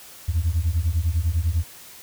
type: beating tone pair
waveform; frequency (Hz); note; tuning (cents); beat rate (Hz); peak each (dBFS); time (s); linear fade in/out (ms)
sine; 77.78 / 87.78; D#2 / F2; 0 / +9; 10; -21; 0.28-1.64; 10
effects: tanh soft clip ceiling -14 dBFS + white hiss -44 dBFS RMS until 2.02 s